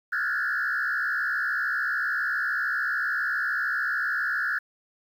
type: tone with frequency modulation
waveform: sine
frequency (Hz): 1568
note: G6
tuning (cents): 0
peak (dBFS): -23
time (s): 0.12-4.59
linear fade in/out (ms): 10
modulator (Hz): 67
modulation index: 2.8
effects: tanh soft clip ceiling -20 dBFS + 9-bit